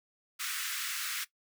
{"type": "high-pass noise", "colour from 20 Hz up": "pink", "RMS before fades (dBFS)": -36, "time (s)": [0.39, 1.25], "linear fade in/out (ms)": 20, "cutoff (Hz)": 1300, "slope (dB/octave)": 48, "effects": ["noise-tail reverb RT60 0.1 s tail -17 dB re dry"]}